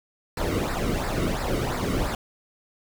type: noise with flanger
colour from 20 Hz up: brown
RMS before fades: -26 dBFS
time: 0.37-2.15 s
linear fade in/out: 2 ms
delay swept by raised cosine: 0.31 to 1.22 ms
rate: 2.9 Hz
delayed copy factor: -0.7
effects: none